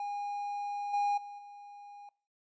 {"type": "tone with level steps", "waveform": "triangle", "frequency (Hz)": 816, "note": "G#5", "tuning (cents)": -31, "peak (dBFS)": [-32, -25, -41, -45], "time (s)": [0, 2.09], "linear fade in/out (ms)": 2, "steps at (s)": [0.93, 1.17, 1.38], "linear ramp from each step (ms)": 10, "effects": ["noise-tail reverb RT60 0.4 s tail -23 dB re dry", "resampled to 16000 Hz"]}